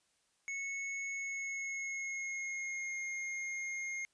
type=tone with pitch glide; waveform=square; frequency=2200 to 2135 Hz; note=C#7 to C7; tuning=-14 to +34 cents; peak=-38 dBFS; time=0.48-4.05 s; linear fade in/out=0 ms; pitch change=-52 cents; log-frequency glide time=1.14-2.98 s; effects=white hiss -75 dBFS RMS until 4.13 s + resampled to 22050 Hz